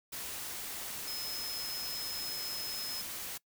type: tone in noise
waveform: sine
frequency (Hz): 5150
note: E8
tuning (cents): -41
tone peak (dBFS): -38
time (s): 1.07-3.02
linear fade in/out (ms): 10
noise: white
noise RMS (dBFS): -41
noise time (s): 0.12-3.38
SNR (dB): 0
effects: noise-tail reverb RT60 0.1 s tail -22 dB re dry